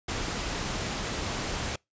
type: noise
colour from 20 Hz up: pink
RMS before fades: -32 dBFS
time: 0.08-1.76 s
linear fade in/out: 5 ms
effects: noise-tail reverb RT60 0.2 s tail -26 dB re dry + resampled to 16000 Hz